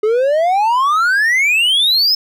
triangle exponential sweep, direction up, 415.3 to 5260 Hz, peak -9 dBFS, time 0.03-2.15 s, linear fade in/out 5 ms, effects none

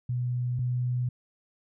sine tone pair in turn, 123.47 / 124.07 Hz, B2 / B2, 0 / +8 cents, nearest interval unison, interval 8 cents, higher second, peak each -26 / -25 dBFS, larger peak second, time 0.09-0.59 / 0.59-1.09 s, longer neither, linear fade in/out 5 ms, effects none

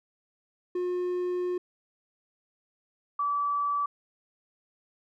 triangle / sine tone pair in turn, 358.9 / 1153.3 Hz, F4 / D6, +47 / -32 cents, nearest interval octave + minor sixth, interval 2021 cents, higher second, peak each -25 dBFS, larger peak neither, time 0.75-1.58 / 3.19-3.86 s, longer first, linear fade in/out 5 ms, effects none

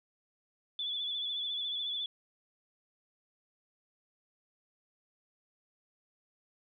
sine tone with vibrato, 3447 Hz, A7, 36 cents flat, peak -33 dBFS, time 0.79-2.06 s, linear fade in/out 2 ms, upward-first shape sine, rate 14 Hz, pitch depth 44 cents each way, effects none

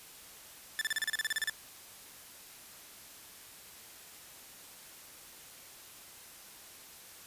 sawtooth tone bursts, 1760 Hz, A6, in tune, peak -26 dBFS, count 13, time 0.79-1.497 s, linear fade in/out 0 ms, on 23 ms, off 34 ms, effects white hiss -52 dBFS RMS until 7.26 s + resampled to 32000 Hz

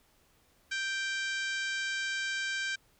harmonic tone with a mistuned harmonic, 784 Hz, G5, in tune, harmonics 2 / 3 / 4 / 5 / 6 / 7 / 8 / 9 / 10, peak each -33 / -39 / -41 / -45 / -45 / -47 / -48 / -50 / -52 dBFS, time 0.71-2.76 s, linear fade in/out 10 ms, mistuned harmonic 5, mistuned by -23 cents, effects pink hiss -67 dBFS RMS until 2.99 s

